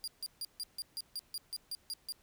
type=tone bursts; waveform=sawtooth; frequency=4803 Hz; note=D8; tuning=38 cents sharp; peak=-34 dBFS; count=12; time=0.04-2.122 s; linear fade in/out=0 ms; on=36 ms; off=150 ms; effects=pink hiss -68 dBFS RMS until 2.22 s